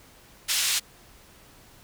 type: band-pass noise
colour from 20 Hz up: pink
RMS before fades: -25 dBFS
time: 0.48-0.8 s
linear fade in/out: 20 ms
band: 3000 to 9700 Hz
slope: 12 dB/octave
effects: pink hiss -53 dBFS RMS until 1.83 s